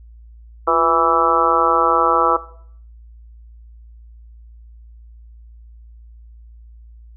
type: harmonic tone with a mistuned harmonic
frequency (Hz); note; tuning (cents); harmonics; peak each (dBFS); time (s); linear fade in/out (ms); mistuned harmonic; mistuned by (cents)
164.81; E3; 0; 2 / 3 / 4 / 5 / 6 / 7 / 8; -24 / -19 / -22 / -23 / -22 / -18 / -18; 0.67-2.37; 10; 2; +91
effects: noise-tail reverb RT60 0.6 s tail -17 dB re dry + added 57 Hz sine -39 dBFS peak until 7.16 s